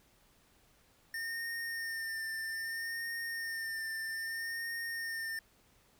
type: tone with vibrato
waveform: square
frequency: 1816 Hz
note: A#6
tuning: 46 cents flat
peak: -37 dBFS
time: 1.14-5.39 s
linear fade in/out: 2 ms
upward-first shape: sine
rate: 0.62 Hz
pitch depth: 26 cents each way
effects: pink hiss -67 dBFS RMS until 5.99 s